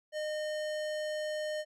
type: tone with hard clipping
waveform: sine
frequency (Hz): 611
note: D#5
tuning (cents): -32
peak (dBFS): -35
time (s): 0.12-1.65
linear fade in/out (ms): 50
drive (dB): 18
effects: none